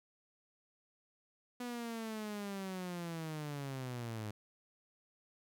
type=linear sweep; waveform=sawtooth; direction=down; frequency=246.7 to 103.83 Hz; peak=-36 dBFS; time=1.6-4.31 s; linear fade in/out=5 ms; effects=none